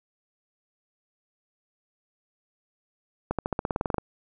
accelerating click train, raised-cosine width 1 ms, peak -12 dBFS, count 13, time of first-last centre 3.31-3.983 s, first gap 77 ms, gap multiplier 0.94, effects none

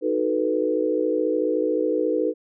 sine chord, B dominant seventh, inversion first, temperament equal, 311.1 / 370 / 440 / 493.9 Hz, D#4 / F#4 / A4 / B4, 0 / 0 / 0 / 0 cents, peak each -25 / -28 / -25 / -24 dBFS, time 0.01-2.34 s, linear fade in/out 50 ms, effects none

